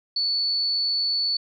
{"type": "tone", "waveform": "sine", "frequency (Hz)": 4454, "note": "C#8", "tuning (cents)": 7, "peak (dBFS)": -21, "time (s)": [0.16, 1.37], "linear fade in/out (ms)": 5, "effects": []}